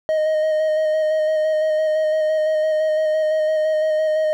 triangle tone with vibrato, 622.3 Hz, D#5, in tune, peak -14 dBFS, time 0.09-4.33 s, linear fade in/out 0 ms, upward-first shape square, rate 5.9 Hz, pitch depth 15 cents each way, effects none

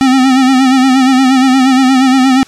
square tone with vibrato, 261.6 Hz, C4, in tune, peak -6 dBFS, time 0.01-2.43 s, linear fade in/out 0 ms, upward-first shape sine, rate 8.5 Hz, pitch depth 58 cents each way, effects white hiss -39 dBFS RMS until 2.47 s + low-pass 7000 Hz 12 dB/octave

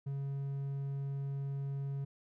triangle tone, 138.59 Hz, C#3, in tune, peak -33 dBFS, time 0.06-2.05 s, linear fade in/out 10 ms, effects none

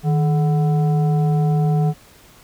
sine tone with frequency modulation, 155.56 Hz, D#3, in tune, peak -14 dBFS, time 0.03-1.94 s, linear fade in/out 50 ms, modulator 584 Hz, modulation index 0.44, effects pink hiss -48 dBFS RMS until 2.43 s

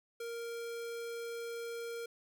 square tone, 466.2 Hz, A#4, in tune, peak -40 dBFS, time 0.2-2.06 s, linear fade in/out 5 ms, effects none

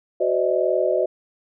sine tone cluster, 372.4 / 513 / 596 / 637 Hz, F#4 / C5 / D5 / D#5, +11 / -34 / +25 / +41 cents, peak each -23 dBFS, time 0.2-1.06 s, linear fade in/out 10 ms, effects none

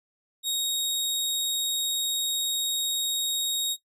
sawtooth tone, 3758 Hz, A#7, 13 cents sharp, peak -22 dBFS, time 0.43-3.77 s, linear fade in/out 50 ms, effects noise-tail reverb RT60 0.1 s tail -17 dB re dry + resampled to 32000 Hz

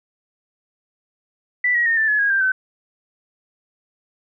sine tone with pitch steps, 1975.5 / 1903.8 / 1834.7 / 1768.1 / 1704 / 1642.1 / 1582.5 / 1525.1 Hz, B6 / A#6 / A#6 / A6 / G#6 / G#6 / G6 / G6, 0 / +36 / -28 / +8 / +44 / -20 / +16 / -48 cents, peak -15 dBFS, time 1.64-2.52 s, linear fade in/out 5 ms, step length 110 ms, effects none

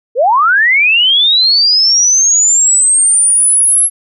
sine linear sweep, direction up, 434.2 to 11175 Hz, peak -6 dBFS, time 0.15-3.9 s, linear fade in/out 50 ms, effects none

